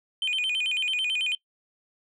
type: tone with vibrato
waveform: sine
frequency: 2764 Hz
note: F7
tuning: 19 cents flat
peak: -21 dBFS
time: 0.22-1.35 s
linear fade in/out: 2 ms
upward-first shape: square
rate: 9.1 Hz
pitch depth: 200 cents each way
effects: noise-tail reverb RT60 0.1 s tail -22 dB re dry + tanh soft clip ceiling -23 dBFS